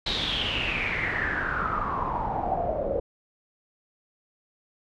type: noise with low-pass filter sweep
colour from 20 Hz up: pink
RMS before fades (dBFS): -28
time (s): 0.06-3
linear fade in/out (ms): 5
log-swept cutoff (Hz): 4000 to 530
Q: 9.2
effects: none